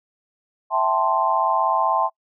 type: chord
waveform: sine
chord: A minor seventh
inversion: second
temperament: equal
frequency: 659.3 / 784 / 880 / 1046.5 Hz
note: E5 / G5 / A5 / C6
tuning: 0 / 0 / 0 / 0 cents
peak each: -24 / -24 / -22 / -21 dBFS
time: 0.7-2.1 s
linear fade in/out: 50 ms
effects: noise-tail reverb RT60 0.1 s tail -26 dB re dry